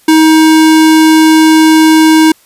square tone, 316.2 Hz, D#4, 28 cents sharp, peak -3 dBFS, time 0.08-2.32 s, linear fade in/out 5 ms, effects white hiss -46 dBFS RMS until 2.45 s + resampled to 32000 Hz

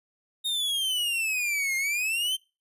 45% pulse exponential two-way sweep, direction down then up, 3729 to 2112 to 3148 Hz, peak -25 dBFS, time 0.44-2.37 s, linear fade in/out 20 ms, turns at 1.76 s, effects noise-tail reverb RT60 0.3 s tail -25 dB re dry + resampled to 32000 Hz

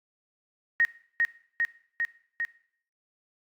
sine tone with echo, 1864.7 Hz, A#6, in tune, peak -19 dBFS, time 0.8-0.85 s, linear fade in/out 0 ms, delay 400 ms, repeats 4, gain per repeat -2 dB, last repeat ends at 2.45 s, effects noise-tail reverb RT60 0.6 s tail -19 dB re dry + Opus 48 kbps

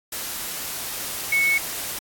sine tone in noise, 2208 Hz, C#7, 7 cents flat, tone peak -17 dBFS, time 1.32-1.58 s, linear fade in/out 5 ms, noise white, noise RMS -30 dBFS, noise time 0.12-1.99 s, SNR +10 dB, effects AAC 64 kbps

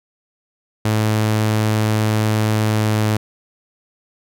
sawtooth tone with pitch glide, 108.3 to 107.55 Hz, A2 to A2, -27 to -39 cents, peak -11 dBFS, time 0.85-3.17 s, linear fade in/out 5 ms, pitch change -12 cents, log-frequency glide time 2.67-3.06 s, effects none

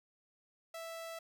sawtooth tone, 659.3 Hz, E5, in tune, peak -39 dBFS, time 0.74-1.19 s, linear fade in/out 5 ms, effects none

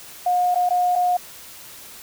sine tone with dropouts, 718 Hz, F5, 48 cents sharp, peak -16 dBFS, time 0.26-1.17 s, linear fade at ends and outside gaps 5 ms, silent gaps 0.546-0.556 / 0.691-0.705 / 0.955-0.959 s, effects white hiss -41 dBFS RMS until 2.02 s

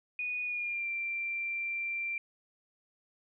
sine tone with pitch glide, 2469 to 2360 Hz, D#7 to D7, -14 to +8 cents, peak -32 dBFS, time 0.19-2.18 s, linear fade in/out 2 ms, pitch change -78 cents, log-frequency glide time 0.44-0.88 s, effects none

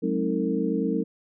sine tone cluster, 185.2 / 213.9 / 266.7 / 316.4 / 453.9 Hz, F#3 / A3 / C4 / D#4 / A#4, +2 / -49 / +33 / +29 / -46 cents, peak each -29 dBFS, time 0.02-1.04 s, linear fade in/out 20 ms, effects none

